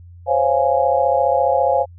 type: chord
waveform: sine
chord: Db major seventh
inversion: third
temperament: just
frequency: 519.7 / 554.4 / 693 / 831.5 Hz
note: C5 / Db5 / F5 / Ab5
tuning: -12 / 0 / -14 / +2 cents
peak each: -19 dBFS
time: 0.26-1.86 s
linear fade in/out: 50 ms
effects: added 87 Hz sine -38 dBFS peak until 1.98 s